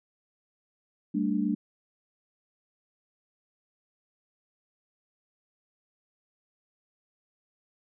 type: chord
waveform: sine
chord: G suspended second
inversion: none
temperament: equal with one note detuned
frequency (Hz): 196 / 223.5 / 293.7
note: G3 / A3 / D4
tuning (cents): 0 / +27 / 0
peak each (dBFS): -29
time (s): 1.14-1.55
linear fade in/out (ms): 10
effects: none